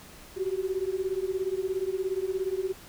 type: beating tone pair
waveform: sine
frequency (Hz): 370 / 387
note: F#4 / G4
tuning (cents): 0 / -22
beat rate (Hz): 17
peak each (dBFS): -30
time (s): 0.36-2.73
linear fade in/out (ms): 20
effects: pink hiss -49 dBFS RMS until 2.88 s